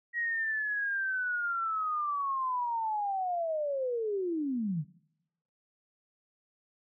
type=linear sweep; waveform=sine; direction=down; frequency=1906 to 137.5 Hz; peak=-29 dBFS; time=0.13-4.85 s; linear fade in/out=50 ms; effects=noise-tail reverb RT60 0.8 s tail -21 dB re dry